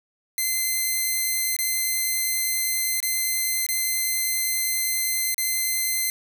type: tone with dropouts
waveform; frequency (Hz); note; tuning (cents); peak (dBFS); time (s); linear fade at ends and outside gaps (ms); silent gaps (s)
5% pulse; 2065; C7; -23; -12; 0.38-6.1; 1; 1.565-1.588 / 3.003-3.028 / 3.665-3.688 / 5.344-5.38
effects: none